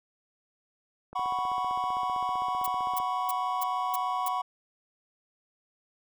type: click train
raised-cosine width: 1 ms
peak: -30 dBFS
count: 30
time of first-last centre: 1.13-3.001 s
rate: 15.5 Hz
type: chord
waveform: triangle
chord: F# suspended fourth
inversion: none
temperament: just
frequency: 740 / 986.7 / 1110 Hz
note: F#5 / B5 / C#6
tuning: 0 / -2 / +2 cents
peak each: -30 dBFS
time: 1.15-4.42 s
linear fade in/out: 10 ms
type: noise bursts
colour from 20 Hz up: violet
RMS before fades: -33 dBFS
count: 6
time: 2.64-4.284 s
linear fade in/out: 5 ms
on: 24 ms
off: 300 ms
effects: none